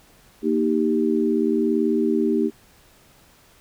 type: chord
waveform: sine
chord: Eb major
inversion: second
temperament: equal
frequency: 233.1 / 311.1 / 392 Hz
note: Bb3 / Eb4 / G4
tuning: 0 / 0 / 0 cents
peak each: -22 dBFS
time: 0.42-2.51 s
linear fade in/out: 50 ms
effects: pink hiss -54 dBFS RMS until 3.6 s